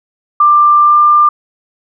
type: tone with pitch glide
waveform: sine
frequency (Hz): 1186 to 1193.6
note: D6 to D6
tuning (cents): +17 to +28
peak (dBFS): -4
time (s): 0.4-1.29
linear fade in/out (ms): 5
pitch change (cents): +11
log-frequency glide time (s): 0.83-0.97
effects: none